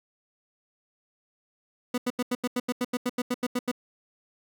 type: tone bursts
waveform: 30% pulse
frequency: 246.9 Hz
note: B3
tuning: in tune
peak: -22 dBFS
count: 15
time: 1.94-3.715 s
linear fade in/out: 5 ms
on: 39 ms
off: 85 ms
effects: none